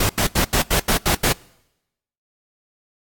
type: noise bursts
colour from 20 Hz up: pink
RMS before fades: -18 dBFS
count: 8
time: 0-1.326 s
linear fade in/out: 5 ms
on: 94 ms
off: 82 ms
effects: noise-tail reverb RT60 0.9 s tail -24 dB re dry + AAC 64 kbps